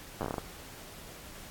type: slowing click train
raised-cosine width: 1 ms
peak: -19 dBFS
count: 9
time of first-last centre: 0.21-0.382 s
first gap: 9 ms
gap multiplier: 1.24
effects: pink hiss -48 dBFS RMS until 1.5 s + AAC 64 kbps